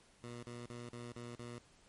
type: tone bursts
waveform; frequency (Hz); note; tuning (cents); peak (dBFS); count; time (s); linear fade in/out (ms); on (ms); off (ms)
15% pulse; 120; B2; -49; -39; 6; 0.24-1.585; 0; 190; 41
effects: pink hiss -66 dBFS RMS until 1.88 s + MP3 48 kbps